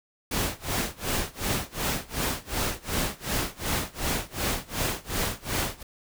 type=noise with tremolo; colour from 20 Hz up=pink; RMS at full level=-26 dBFS; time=0.31-5.83 s; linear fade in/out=5 ms; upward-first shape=sine; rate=2.7 Hz; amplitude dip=95%; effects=none